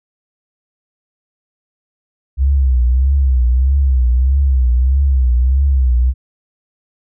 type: tone with vibrato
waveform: sine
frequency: 64.9 Hz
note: C2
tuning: 13 cents flat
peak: -9 dBFS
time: 2.37-6.14 s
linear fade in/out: 50 ms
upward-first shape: triangle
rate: 1.6 Hz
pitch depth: 140 cents each way
effects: none